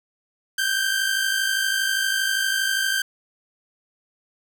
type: tone pair together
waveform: sawtooth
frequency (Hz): 1540.5 / 1593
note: G6 / G6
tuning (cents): -31 / +27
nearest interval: minor second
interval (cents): 58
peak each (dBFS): -20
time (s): 0.58-3.02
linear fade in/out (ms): 5
effects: none